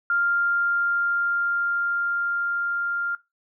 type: tone with level ramp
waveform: sine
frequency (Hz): 1396.9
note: F6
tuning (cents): 0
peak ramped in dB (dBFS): -19 to -24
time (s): 0.1-3.15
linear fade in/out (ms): 2
effects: noise-tail reverb RT60 0.2 s tail -18 dB re dry